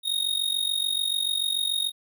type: tone with amplitude modulation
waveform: square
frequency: 3729 Hz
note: A#7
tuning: in tune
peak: -21 dBFS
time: 0.03-1.92 s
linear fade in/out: 50 ms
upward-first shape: sine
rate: 46.9 Hz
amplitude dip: 80%
effects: none